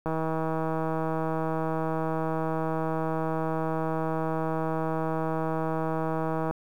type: click train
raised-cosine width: 1 ms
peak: -16 dBFS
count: 1033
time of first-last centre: 0.06-6.51 s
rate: 160 Hz
effects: 9-bit